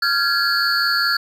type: tone cluster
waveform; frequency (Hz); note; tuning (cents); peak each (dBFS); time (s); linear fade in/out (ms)
triangle; 1385 / 1590 / 1675 / 4427 / 4677; F6 / G6 / G#6 / C#8 / D8; -15 / +24 / +14 / -3 / -8; -18 / -26 / -21 / -20 / -26; 0.02-1.17; 5
effects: none